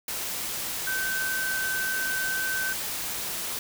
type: tone in noise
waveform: sine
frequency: 1537 Hz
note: G6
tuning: 35 cents flat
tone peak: -27 dBFS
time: 0.87-2.73 s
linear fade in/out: 2 ms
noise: white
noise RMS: -32 dBFS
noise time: 0.08-3.59 s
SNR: +2 dB
effects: none